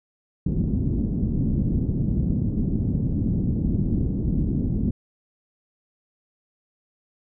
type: low-pass noise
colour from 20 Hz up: white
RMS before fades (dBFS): -23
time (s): 0.46-4.91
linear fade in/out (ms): 5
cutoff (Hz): 240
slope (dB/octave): 24
effects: none